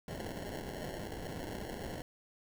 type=noise with sample-and-hold; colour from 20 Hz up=white; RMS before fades=-42 dBFS; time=0.08-2.02 s; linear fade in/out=2 ms; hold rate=1225 Hz; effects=none